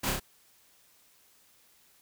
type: noise with echo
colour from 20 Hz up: pink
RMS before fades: -31 dBFS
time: 0.03-0.11 s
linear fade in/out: 10 ms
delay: 30 ms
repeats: 3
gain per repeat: -2 dB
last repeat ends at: 0.2 s
effects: white hiss -63 dBFS RMS until 2.01 s